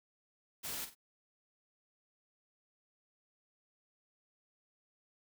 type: noise with echo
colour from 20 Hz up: white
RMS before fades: -41 dBFS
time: 0.63-0.86 s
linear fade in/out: 20 ms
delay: 46 ms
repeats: 2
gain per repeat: -10 dB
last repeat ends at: 0.952 s
effects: none